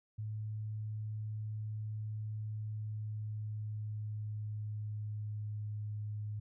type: tone with pitch glide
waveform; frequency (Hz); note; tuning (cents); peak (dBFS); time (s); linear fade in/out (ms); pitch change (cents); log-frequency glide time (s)
sine; 107.5 to 105.41; A2 to G#2; -40 to +26; -37; 0.18-6.4; 10; -34; 2.42-5.75
effects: none